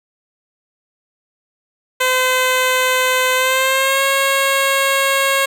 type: tone with pitch glide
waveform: 10% pulse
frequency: 512 to 545.6 Hz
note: C5 to C#5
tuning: -38 to -28 cents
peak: -5 dBFS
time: 2-5.46 s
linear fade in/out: 10 ms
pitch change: +110 cents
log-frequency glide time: 3.35-4.03 s
effects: none